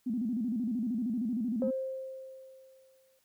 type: tone with vibrato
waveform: sine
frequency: 233.1 Hz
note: A#3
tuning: in tune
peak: -29 dBFS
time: 0.06-1.71 s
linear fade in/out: 10 ms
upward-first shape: square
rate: 13 Hz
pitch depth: 140 cents each way
type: tone with exponential decay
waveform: sine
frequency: 527 Hz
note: C5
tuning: 12 cents sharp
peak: -27 dBFS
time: 1.62-3.19 s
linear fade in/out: 1 ms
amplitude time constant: 340 ms
effects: tanh soft clip ceiling -19 dBFS + white hiss -72 dBFS RMS until 3.24 s